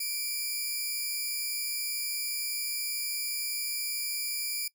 10% pulse tone pair together, 2349 / 4984 Hz, D7 / D#8, 0 / +2 cents, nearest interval octave + minor second, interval 1302 cents, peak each -26 dBFS, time 0-4.68 s, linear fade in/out 5 ms, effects noise-tail reverb RT60 0.1 s tail -21 dB re dry

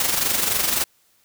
white noise with amplitude modulation, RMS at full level -19 dBFS, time 0-0.84 s, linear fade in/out 2 ms, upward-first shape sine, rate 23.6 Hz, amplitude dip 55%, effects white hiss -61 dBFS RMS until 1.24 s

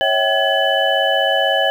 sine tone cluster, 551 / 647 / 773 / 1691 / 2996 Hz, C#5 / E5 / G5 / G#6 / F#7, -11 / -32 / -24 / +31 / +21 cents, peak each -20 dBFS, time 0.01-1.7 s, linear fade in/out 0 ms, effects 7-bit

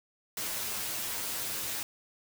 white noise with comb filter, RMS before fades -35 dBFS, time 0.37-1.83 s, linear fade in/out 2 ms, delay 9.4 ms, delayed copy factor +0.9, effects none

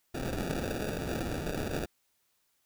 blue noise with sample-and-hold, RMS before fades -34 dBFS, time 0.14-1.86 s, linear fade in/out 10 ms, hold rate 1050 Hz, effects white hiss -74 dBFS RMS until 2.65 s

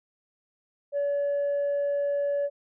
sine tone, 570 Hz, C#5, 48 cents sharp, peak -22 dBFS, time 0.92-2.5 s, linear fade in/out 50 ms, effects tanh soft clip ceiling -22 dBFS

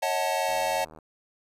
square chord, D# half-diminished seventh, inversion third, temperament equal with one note detuned, 554.4 / 637.2 / 740 / 880 Hz, C#5 / D#5 / F#5 / A5, 0 / +41 / 0 / 0 cents, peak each -32 / -31 / -31 / -30 dBFS, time 0.02-0.85 s, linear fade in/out 10 ms
click train, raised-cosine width 1 ms, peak -33 dBFS, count 40, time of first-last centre 0.49-0.987 s, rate 78.4 Hz
effects resampled to 32000 Hz + 10-bit

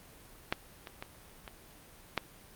clicks, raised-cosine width 0.3 ms, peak -12 / -26 / -23 / -26 / -12 dBFS, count 5, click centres 0.525 / 0.872 / 1.025 / 1.478 / 2.177 s, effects pink hiss -55 dBFS RMS until 2.55 s + Opus 32 kbps

